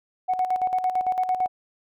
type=tone with tremolo; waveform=sine; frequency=740 Hz; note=F#5; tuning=in tune; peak=-18 dBFS; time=0.28-1.48 s; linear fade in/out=20 ms; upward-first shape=square; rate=8.9 Hz; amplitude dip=65%; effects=tanh soft clip ceiling -15 dBFS